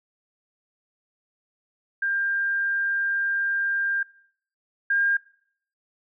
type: tone pair in turn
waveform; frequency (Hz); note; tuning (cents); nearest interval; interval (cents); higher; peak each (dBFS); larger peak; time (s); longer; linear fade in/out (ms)
sine; 1596 / 1609; G6 / G6; +31 / +45; unison; 14; second; -22 / -19; second; 2.02-4.03 / 4.9-5.17; first; 5
effects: noise-tail reverb RT60 0.6 s tail -20 dB re dry